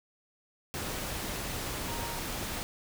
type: tone in noise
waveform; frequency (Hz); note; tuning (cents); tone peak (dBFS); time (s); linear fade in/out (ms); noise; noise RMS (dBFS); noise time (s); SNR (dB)
sine; 932.3; A#5; 0; -41; 1.88-2.19; 0; pink; -36; 0.74-2.63; -8
effects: none